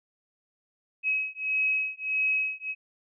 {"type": "beating tone pair", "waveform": "sine", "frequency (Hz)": [2552, 2553.6], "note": ["D#7", "D#7"], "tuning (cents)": [43, 44], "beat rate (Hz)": 1.6, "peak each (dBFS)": -28, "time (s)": [1.03, 2.75], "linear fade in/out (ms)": 50, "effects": []}